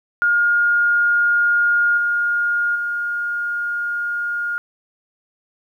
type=tone with level steps; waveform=sine; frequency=1421 Hz; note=F6; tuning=30 cents sharp; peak=-13 / -16 / -20 dBFS; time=0.22-4.58 s; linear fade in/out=0 ms; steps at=1.97 / 2.75 s; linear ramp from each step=10 ms; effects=9-bit